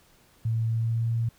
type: tone with pitch glide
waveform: sine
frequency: 113.2 to 115.45 Hz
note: A2 to A#2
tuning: +50 to -16 cents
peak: -23 dBFS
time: 0.45-1.29 s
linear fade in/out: 5 ms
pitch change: +34 cents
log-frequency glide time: 0.67-1.11 s
effects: pink hiss -60 dBFS RMS until 1.38 s